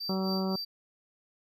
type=tone with tremolo; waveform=triangle; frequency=4664 Hz; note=D8; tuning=13 cents flat; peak=-32 dBFS; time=0-0.65 s; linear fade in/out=10 ms; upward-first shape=sine; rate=3.8 Hz; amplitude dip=75%
type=harmonic tone; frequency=190 Hz; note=F#3; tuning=46 cents sharp; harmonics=1 / 2 / 3 / 4 / 5 / 6 / 7; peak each=-29 / -35 / -39 / -41 / -43 / -45 / -46 dBFS; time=0.09-0.56 s; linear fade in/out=5 ms
effects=none